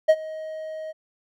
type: tone with ADSR envelope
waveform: triangle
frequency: 629 Hz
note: D#5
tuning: 19 cents sharp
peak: -8 dBFS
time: 0.08-0.93 s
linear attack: 17 ms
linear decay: 53 ms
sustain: -21 dB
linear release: 27 ms
effects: none